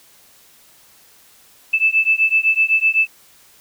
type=beating tone pair; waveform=sine; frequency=2627 / 2634.9 Hz; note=E7 / E7; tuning=-7 / -1 cents; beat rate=7.9 Hz; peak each=-16 dBFS; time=1.73-3.07 s; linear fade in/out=10 ms; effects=white hiss -50 dBFS RMS until 3.6 s